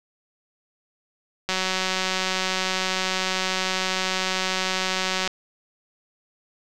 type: click train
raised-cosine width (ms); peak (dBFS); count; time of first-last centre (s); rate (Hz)
0.2; -7; 709; 1.49-5.276; 187
effects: none

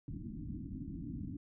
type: low-pass noise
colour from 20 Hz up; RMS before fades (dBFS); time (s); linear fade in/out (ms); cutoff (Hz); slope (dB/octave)
white; -43; 0.08-1.37; 2; 310; 96
effects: none

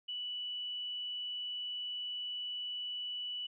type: tone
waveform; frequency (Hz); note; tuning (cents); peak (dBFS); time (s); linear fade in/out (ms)
sine; 2960; F#7; 0; -37; 0.08-3.47; 10
effects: none

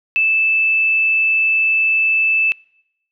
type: tone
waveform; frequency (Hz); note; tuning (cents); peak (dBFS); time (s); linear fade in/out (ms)
sine; 2632; E7; -3; -12; 0.16-2.52; 0
effects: noise-tail reverb RT60 0.8 s tail -26 dB re dry

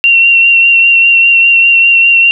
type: tone with vibrato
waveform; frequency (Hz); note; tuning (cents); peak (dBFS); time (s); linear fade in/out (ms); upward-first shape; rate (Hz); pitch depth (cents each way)
sine; 2743; F7; -32; -3; 0.04-2.31; 0; sine; 5; 21
effects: none

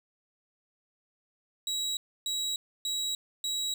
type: tone bursts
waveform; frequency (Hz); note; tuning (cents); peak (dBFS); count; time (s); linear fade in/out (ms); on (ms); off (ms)
30% pulse; 3871; B7; -35; -27; 4; 1.67-3.74; 2; 300; 290
effects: none

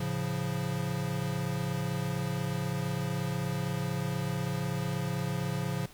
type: chord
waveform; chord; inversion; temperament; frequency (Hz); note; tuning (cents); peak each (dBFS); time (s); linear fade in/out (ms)
square; A augmented; none; equal; 110 / 138.59 / 174.61; A2 / C#3 / E#3; 0 / 0 / 0; -38 / -34 / -35; 0-5.86; 5
effects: pink hiss -54 dBFS RMS until 5.93 s

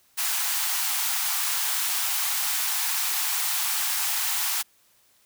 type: high-pass noise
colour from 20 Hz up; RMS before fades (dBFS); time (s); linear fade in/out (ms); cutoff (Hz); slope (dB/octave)
white; -26; 0.17-4.63; 20; 720; 96
effects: white hiss -62 dBFS RMS until 5.25 s

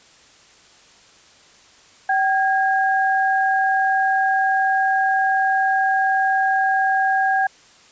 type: tone pair together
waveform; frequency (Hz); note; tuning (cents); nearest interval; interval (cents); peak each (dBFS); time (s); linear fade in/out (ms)
sine; 769.7 / 1631; G5 / G#6; -32 / -32; octave + minor second; 1300; -17 / -20; 2.09-7.47; 5
effects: white hiss -50 dBFS RMS until 7.91 s + resampled to 16000 Hz

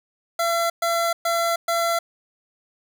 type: tone bursts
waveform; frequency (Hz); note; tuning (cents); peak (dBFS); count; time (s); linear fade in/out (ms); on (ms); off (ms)
25% pulse; 677; E5; +46; -16; 4; 0.39-1.99; 5; 310; 120
effects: none

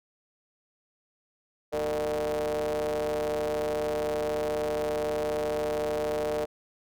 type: ring-modulated tone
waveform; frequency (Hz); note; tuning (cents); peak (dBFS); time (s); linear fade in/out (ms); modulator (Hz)
45% pulse; 73.2; D2; -5; -24; 1.72-6.46; 20; 527
effects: none

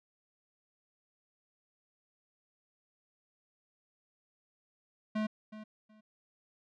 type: tone with echo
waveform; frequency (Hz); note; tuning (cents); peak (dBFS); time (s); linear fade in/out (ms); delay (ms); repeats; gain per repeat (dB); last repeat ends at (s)
square; 215.2; A3; -38; -31; 5.15-5.27; 10; 370; 2; -14; 6.01
effects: low-pass 3000 Hz 12 dB/octave

